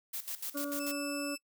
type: noise with tremolo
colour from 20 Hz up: blue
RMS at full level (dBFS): -38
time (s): 0.13-0.92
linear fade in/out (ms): 10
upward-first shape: square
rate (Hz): 6.8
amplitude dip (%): 80
type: harmonic tone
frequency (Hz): 286.3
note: D4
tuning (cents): -44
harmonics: 1 / 2 / 4 / 5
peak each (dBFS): -36 / -40 / -46 / -46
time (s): 0.54-1.36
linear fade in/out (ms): 20
type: tone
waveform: 15% pulse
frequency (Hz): 2637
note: E7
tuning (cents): 0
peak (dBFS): -32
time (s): 0.79-1.38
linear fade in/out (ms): 20
effects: noise-tail reverb RT60 0.1 s tail -24 dB re dry